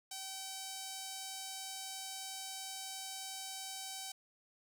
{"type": "tone with notch filter", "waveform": "5% pulse", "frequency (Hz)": 769, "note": "G5", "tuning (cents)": -33, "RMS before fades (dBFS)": -45, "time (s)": [0.11, 4.12], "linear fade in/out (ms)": 5, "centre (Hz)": 1800, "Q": 1.1, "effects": []}